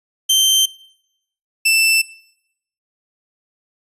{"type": "tone pair in turn", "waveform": "sawtooth", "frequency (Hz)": [3123, 2659], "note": ["G7", "E7"], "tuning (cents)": [-7, 14], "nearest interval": "minor third", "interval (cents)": 279, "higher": "first", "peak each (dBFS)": -8, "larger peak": "neither", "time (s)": [[0.29, 0.66], [1.65, 2.02]], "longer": "neither", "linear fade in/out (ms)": 10, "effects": ["noise-tail reverb RT60 0.8 s tail -22 dB re dry", "resampled to 32000 Hz"]}